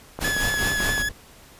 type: click train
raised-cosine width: 1 ms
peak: -16 dBFS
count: 10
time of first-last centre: 0.19-0.979 s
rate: 11.4 Hz
type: noise with tremolo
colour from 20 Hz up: pink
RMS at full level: -26 dBFS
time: 0.2-1.03 s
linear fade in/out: 20 ms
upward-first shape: sine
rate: 4.9 Hz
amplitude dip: 60%
type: tone with vibrato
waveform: 40% pulse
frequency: 1700 Hz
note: G#6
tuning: 40 cents sharp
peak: -22 dBFS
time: 0.24-1.09 s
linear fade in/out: 5 ms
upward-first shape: sine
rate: 4.8 Hz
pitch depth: 24 cents each way
type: noise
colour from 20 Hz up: brown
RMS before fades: -34 dBFS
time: 0.6-1.12 s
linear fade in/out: 5 ms
effects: pink hiss -49 dBFS RMS until 1.59 s + resampled to 32000 Hz